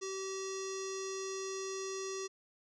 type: tone with low-pass filter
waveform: square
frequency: 384 Hz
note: G4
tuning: 36 cents flat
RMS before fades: -40 dBFS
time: 0.01-2.28 s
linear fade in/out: 20 ms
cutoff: 6100 Hz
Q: 9.2
effects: none